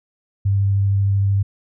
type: tone with vibrato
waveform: sine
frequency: 99 Hz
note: G2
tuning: 18 cents sharp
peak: -14 dBFS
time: 0.45-1.43 s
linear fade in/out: 10 ms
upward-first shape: sine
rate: 13 Hz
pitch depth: 10 cents each way
effects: none